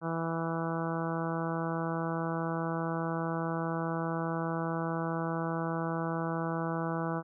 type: harmonic tone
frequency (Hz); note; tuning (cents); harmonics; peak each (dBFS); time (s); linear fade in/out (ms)
164.81; E3; 0; 1 / 2 / 3 / 4 / 5 / 6 / 7 / 8 / 9; -34 / -37 / -39 / -40 / -41 / -42 / -42 / -43 / -44; 0.01-7.23; 50
effects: none